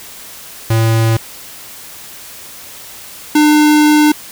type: tone pair in turn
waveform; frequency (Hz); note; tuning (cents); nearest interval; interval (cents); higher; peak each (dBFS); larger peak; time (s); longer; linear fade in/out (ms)
square; 112.7 / 300.9; A2 / D4; +42 / +42; octave + perfect fourth; 1700; second; -10 / -7; second; 0.7-1.17 / 3.35-4.12; second; 5
effects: white hiss -33 dBFS RMS until 4.31 s